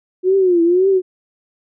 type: tone with vibrato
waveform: sine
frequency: 361.2 Hz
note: F#4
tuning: 42 cents flat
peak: -10 dBFS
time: 0.23-1.02 s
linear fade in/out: 50 ms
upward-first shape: triangle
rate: 1.9 Hz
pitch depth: 150 cents each way
effects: none